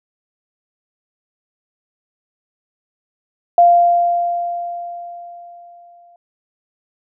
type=tone with exponential decay; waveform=sine; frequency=695 Hz; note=F5; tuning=9 cents flat; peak=-5 dBFS; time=3.58-6.16 s; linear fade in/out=2 ms; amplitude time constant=560 ms; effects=none